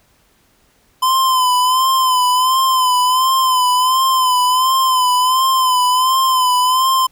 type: tone with vibrato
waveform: square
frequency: 1024 Hz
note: C6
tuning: 38 cents flat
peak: -12 dBFS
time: 1.02-7.07 s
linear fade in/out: 10 ms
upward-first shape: sine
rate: 1.4 Hz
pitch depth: 50 cents each way
effects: pink hiss -56 dBFS RMS until 7.11 s